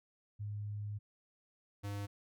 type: tone pair in turn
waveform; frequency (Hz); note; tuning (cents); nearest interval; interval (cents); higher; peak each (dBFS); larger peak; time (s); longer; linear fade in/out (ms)
sine / square; 103.83 / 101.34; G#2 / G#2; 0 / -42; unison; 42; first; -38 / -39; first; 0.39-0.99 / 1.83-2.07; first; 20
effects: none